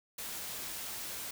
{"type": "noise", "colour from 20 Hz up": "white", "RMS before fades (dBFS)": -41, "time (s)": [0.18, 1.31], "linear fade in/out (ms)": 5, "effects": []}